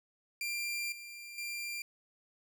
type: tone with level steps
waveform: sawtooth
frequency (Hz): 2378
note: D7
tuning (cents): +21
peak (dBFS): -31 / -42 / -34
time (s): 0.41-1.82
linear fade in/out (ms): 2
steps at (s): 0.92 / 1.38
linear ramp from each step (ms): 2
effects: none